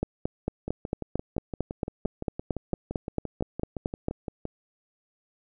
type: two click trains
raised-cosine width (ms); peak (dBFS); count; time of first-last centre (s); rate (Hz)
2; -19 / -13; 23 / 19; 0.68-4.454 / 0.03-4.084; 5.83 / 4.44
effects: none